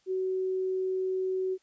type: tone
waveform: sine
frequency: 375.1 Hz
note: F#4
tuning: 24 cents sharp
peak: -27 dBFS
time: 0.06-1.58 s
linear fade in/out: 50 ms
effects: white hiss -69 dBFS RMS until 1.62 s + resampled to 16000 Hz